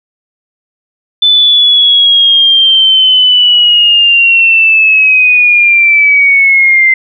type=linear sweep; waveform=sine; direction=down; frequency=3520 to 2073 Hz; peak=-3 dBFS; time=1.22-6.94 s; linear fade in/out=5 ms; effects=none